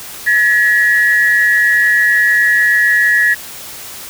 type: tone pair together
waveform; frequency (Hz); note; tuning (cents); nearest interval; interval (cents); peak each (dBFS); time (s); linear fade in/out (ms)
sine; 1698.7 / 1908; G#6 / A#6; +39 / +40; major second; 201; -11; 0.26-3.35; 20
effects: white hiss -30 dBFS RMS until 4.09 s